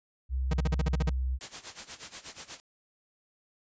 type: tone with pitch glide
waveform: sine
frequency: 64.7 to 64.18 Hz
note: C2 to C2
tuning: -19 to -33 cents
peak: -27 dBFS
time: 0.29-1.39 s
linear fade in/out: 50 ms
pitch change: -14 cents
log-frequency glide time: 0.84-1.25 s
type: tone bursts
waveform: 45% pulse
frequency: 156.8 Hz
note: D#3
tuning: 14 cents sharp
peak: -26 dBFS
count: 9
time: 0.51-1.096 s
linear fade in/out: 5 ms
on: 26 ms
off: 44 ms
type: noise with tremolo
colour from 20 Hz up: white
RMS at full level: -39 dBFS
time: 1.41-2.6 s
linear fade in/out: 0 ms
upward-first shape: sine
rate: 8.3 Hz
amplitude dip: 85%
effects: resampled to 16000 Hz